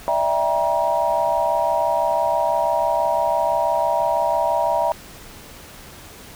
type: chord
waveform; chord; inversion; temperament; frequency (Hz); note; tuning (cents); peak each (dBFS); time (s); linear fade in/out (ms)
sine; E half-diminished seventh; third; just; 593.3 / 659.3 / 791.1 / 949.3; D5 / E5 / G5 / Bb5; +18 / 0 / +16 / +31; -24 / -21 / -25 / -21; 0.08-4.92; 0
effects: pink hiss -41 dBFS RMS until 6.35 s